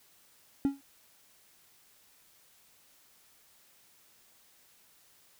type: tone with exponential decay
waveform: triangle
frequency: 277.2 Hz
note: C#4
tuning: in tune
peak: -18 dBFS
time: 0.65-0.81 s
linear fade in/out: 0 ms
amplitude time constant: 33 ms
effects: tanh soft clip ceiling -15 dBFS + white hiss -63 dBFS RMS until 5.39 s